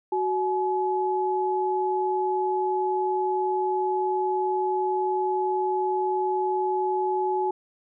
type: tone pair together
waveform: sine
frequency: 371.9 / 851 Hz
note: F#4 / G#5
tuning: +9 / +42 cents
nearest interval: octave + major second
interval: 1433 cents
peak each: -25 dBFS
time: 0.12-7.51 s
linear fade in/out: 5 ms
effects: none